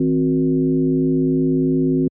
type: tone with frequency modulation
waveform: sine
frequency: 262.7 Hz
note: C4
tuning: 7 cents sharp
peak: -14 dBFS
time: 0-2.08 s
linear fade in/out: 5 ms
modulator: 103 Hz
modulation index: 1
effects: high-pass 80 Hz 12 dB/octave